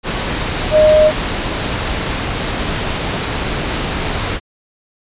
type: tone in noise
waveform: sine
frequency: 616 Hz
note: D#5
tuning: 17 cents flat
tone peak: -6 dBFS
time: 0.71-1.12 s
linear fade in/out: 50 ms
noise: pink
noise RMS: -19 dBFS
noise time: 0.03-4.4 s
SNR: +10 dB
effects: resampled to 8000 Hz